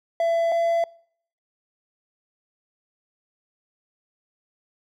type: tone pair in turn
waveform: triangle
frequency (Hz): 670 / 673.9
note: E5 / E5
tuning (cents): +28 / +38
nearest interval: unison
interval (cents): 10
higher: second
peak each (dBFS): -17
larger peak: neither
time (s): 0.2-0.52 / 0.52-0.84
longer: neither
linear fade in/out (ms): 2
effects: noise-tail reverb RT60 0.6 s tail -24 dB re dry